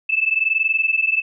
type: tone pair together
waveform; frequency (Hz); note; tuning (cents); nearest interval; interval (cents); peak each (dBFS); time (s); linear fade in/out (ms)
sine; 2616 / 2637; E7 / E7; -14 / 0; unison; 14; -19; 0.09-1.22; 10
effects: none